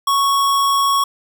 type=tone; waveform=square; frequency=1108.7 Hz; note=C#6; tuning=in tune; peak=-14 dBFS; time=0.07-1.04 s; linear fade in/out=5 ms; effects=none